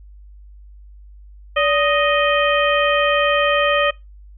harmonic tone with a mistuned harmonic, 622.3 Hz, D#5, in tune, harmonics 1 / 2 / 3 / 4 / 5, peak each -17 / -20 / -22 / -23 / -24 dBFS, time 1.56-3.91 s, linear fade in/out 10 ms, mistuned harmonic 1, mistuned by -130 cents, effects noise-tail reverb RT60 0.2 s tail -22 dB re dry + added 50 Hz sine -39 dBFS peak until 4.37 s

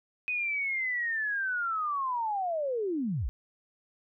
sine linear sweep, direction down, 2512 to 38.89 Hz, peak -28 dBFS, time 0.28-3.29 s, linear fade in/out 0 ms, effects none

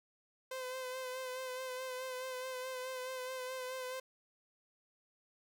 sawtooth tone with vibrato, 513 Hz, C5, 34 cents flat, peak -36 dBFS, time 0.51-4 s, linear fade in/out 5 ms, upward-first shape sine, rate 4.7 Hz, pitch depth 29 cents each way, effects none

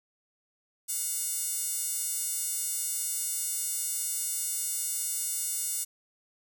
sawtooth tone with high-pass filter, 719 Hz, F#5, 50 cents flat, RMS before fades -32 dBFS, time 0.88-5.85 s, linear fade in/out 20 ms, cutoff 8400 Hz, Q 2, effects none

